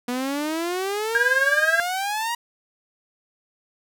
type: exponential sweep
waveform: sawtooth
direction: up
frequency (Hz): 241.8 to 960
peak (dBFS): -20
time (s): 0.08-2.35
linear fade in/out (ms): 5
type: tone with tremolo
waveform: sine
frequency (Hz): 1617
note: G#6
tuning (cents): -47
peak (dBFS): -14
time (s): 1.15-1.8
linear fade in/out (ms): 0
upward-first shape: sine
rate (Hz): 19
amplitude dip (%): 85
effects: none